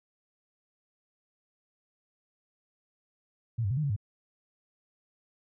sine tone with pitch steps, 115.5 / 97.7 / 129 / 153.2 / 140.9 / 102.4 Hz, A#2 / G2 / C3 / D#3 / C#3 / G#2, -16 / -5 / -24 / -27 / +29 / -24 cents, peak -26 dBFS, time 3.58-3.964 s, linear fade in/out 10 ms, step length 64 ms, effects none

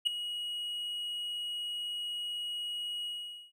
triangle tone with ADSR envelope, 2901 Hz, F#7, 35 cents flat, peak -20 dBFS, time 0.05-3.52 s, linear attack 21 ms, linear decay 4 ms, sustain -13 dB, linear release 470 ms, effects none

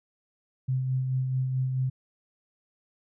sine tone with tremolo, 130 Hz, C3, 11 cents flat, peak -23 dBFS, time 0.68-1.9 s, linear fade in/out 10 ms, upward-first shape sine, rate 4.6 Hz, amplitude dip 35%, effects none

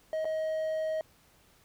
triangle tone with dropouts, 631 Hz, D#5, 24 cents sharp, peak -27 dBFS, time 0.13-1.01 s, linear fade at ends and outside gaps 1 ms, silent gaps 0.246-0.253 s, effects pink hiss -63 dBFS RMS until 1.64 s

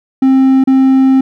triangle tone with dropouts, 264.9 Hz, C4, 22 cents sharp, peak -3 dBFS, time 0.22-1.21 s, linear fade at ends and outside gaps 5 ms, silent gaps 0.64-0.673 s, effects none

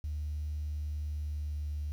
sine tone with pitch glide, 75.1 to 74.24 Hz, D2 to D2, +39 to +19 cents, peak -32 dBFS, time 0.04-1.92 s, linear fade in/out 0 ms, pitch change -20 cents, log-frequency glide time 1.15-1.68 s, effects tanh soft clip ceiling -28 dBFS + 10-bit

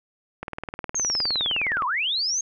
click train, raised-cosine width 0.5 ms, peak -16 dBFS, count 28, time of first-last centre 0.43-1.822 s, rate 19.4 Hz
sine linear two-way sweep, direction down then up, 6540 to 940 to 6540 Hz, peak -22 dBFS, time 0.95-2.41 s, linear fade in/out 5 ms, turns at 1.86 s
effects none

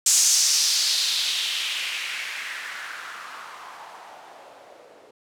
violet noise with low-pass filter sweep, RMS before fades -26 dBFS, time 0.06-5.11 s, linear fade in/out 5 ms, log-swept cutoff 7000 to 480 Hz, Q 2.6, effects none

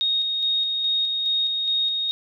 sine tone with tremolo, 3729 Hz, A#7, in tune, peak -19 dBFS, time 0.01-2.11 s, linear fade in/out 0 ms, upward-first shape square, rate 2.4 Hz, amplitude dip 30%, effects none

